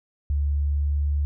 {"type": "tone with pitch glide", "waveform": "sine", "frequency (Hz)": [71.9, 72.53], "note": ["D2", "D2"], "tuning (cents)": [-36, -21], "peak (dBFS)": -20, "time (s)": [0.3, 1.25], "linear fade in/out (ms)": 0, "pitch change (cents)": 15, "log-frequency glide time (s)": [0.43, 1.12], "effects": []}